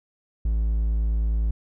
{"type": "tone", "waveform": "triangle", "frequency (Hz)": 54.8, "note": "A1", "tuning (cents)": -6, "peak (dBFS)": -18, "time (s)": [0.45, 1.51], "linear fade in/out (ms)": 5, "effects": []}